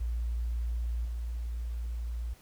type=tone with level steps; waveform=sine; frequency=58.27 Hz; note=A#1; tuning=in tune; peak=-29 / -32 dBFS; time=0-2.34 s; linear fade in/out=10 ms; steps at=1.05 s; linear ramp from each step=2 ms; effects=pink hiss -59 dBFS RMS until 2.41 s